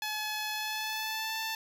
10% pulse tone with pitch glide, 854 to 886.2 Hz, G#5 to A5, +48 to +12 cents, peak -24 dBFS, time 0.02-1.55 s, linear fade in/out 2 ms, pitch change +64 cents, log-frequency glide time 0.53-1.4 s, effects none

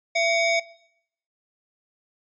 40% pulse ring-modulated tone, 1462 Hz, F#6, 21 cents flat, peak -16 dBFS, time 0.15-0.6 s, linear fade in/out 10 ms, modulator 791 Hz, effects noise-tail reverb RT60 0.7 s tail -19 dB re dry + resampled to 16000 Hz

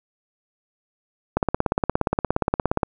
click train, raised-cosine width 1 ms, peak -5 dBFS, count 26, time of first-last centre 1.37-2.832 s, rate 17.1 Hz, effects none

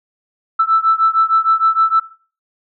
sine beating tone pair, 1318.5 / 1325 Hz, E6 / E6, 0 / +9 cents, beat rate 6.5 Hz, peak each -13 dBFS, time 0.59-2 s, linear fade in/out 10 ms, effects noise-tail reverb RT60 0.4 s tail -17 dB re dry + tanh soft clip ceiling -3 dBFS

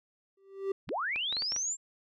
triangle tone with exponential growth, 390.3 Hz, G4, 8 cents flat, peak -24 dBFS, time 0.37-0.72 s, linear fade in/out 5 ms, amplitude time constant 74 ms
sine linear sweep, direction up, 42.3 to 7500 Hz, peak -30 dBFS, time 0.87-1.77 s, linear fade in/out 50 ms
clicks, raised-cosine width 0.3 ms, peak -24 dBFS, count 7, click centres 0.891 / 1.16 / 1.326 / 1.368 / 1.422 / 1.521 / 1.563 s
effects none

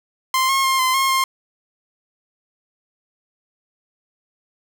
sawtooth tone with pitch steps, 1045 / 1080 / 1062 / 1033 / 1074 / 1061 Hz, C6 / C#6 / C6 / C6 / C6 / C6, -2 / -45 / +25 / -22 / +45 / +24 cents, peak -12 dBFS, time 0.34-1.24 s, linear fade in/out 2 ms, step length 150 ms, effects none

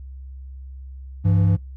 triangle tone pair together, 99.21 / 168.3 Hz, G2 / E3, +21 / +36 cents, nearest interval major sixth, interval 915 cents, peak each -13 / -19 dBFS, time 1.24-1.57 s, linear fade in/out 20 ms, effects noise-tail reverb RT60 0.2 s tail -24 dB re dry + added 66 Hz sine -34 dBFS peak until 1.76 s

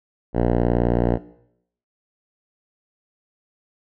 5% pulse tone with low-pass filter, 59.4 Hz, A#1, 33 cents sharp, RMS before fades -19 dBFS, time 0.33-1.19 s, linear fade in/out 50 ms, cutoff 780 Hz, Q 0.58, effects noise-tail reverb RT60 0.7 s tail -17 dB re dry

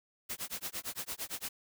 white noise with tremolo, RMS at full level -37 dBFS, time 0.29-1.49 s, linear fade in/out 10 ms, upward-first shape sine, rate 8.8 Hz, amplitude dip 100%, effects none

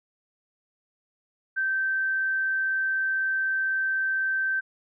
sine tone, 1554 Hz, G6, 16 cents flat, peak -23 dBFS, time 1.56-4.61 s, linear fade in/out 20 ms, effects none

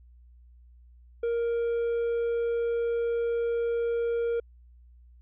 triangle tone, 467.9 Hz, A#4, 6 cents sharp, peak -23 dBFS, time 1.23-4.4 s, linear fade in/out 5 ms, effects added 60 Hz sine -51 dBFS peak until 5.21 s + resampled to 8000 Hz

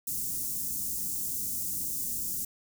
white band-stop noise, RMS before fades -33 dBFS, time 0.07-2.45 s, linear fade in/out 5 ms, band 290 to 6600 Hz, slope 24 dB/octave, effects none

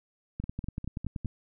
two click trains, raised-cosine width 5 ms, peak -24 / -21 dBFS, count 5 / 10, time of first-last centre 0.44-1.248 / 0.4-1.257 s, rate 4.95 / 10.5 Hz, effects none

